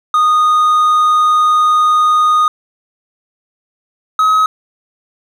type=tone pair in turn; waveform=triangle; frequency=1235 / 1272.7 Hz; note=D#6 / D#6; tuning=-13 / +39 cents; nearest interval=minor second; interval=52 cents; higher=second; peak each=-6 dBFS; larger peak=neither; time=0.14-2.48 / 4.19-4.46 s; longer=first; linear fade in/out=2 ms; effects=none